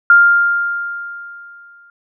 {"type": "tone with exponential decay", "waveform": "sine", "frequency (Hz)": 1400, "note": "F6", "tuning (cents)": 4, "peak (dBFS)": -3, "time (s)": [0.1, 1.9], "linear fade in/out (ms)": 2, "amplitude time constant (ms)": 390, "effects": []}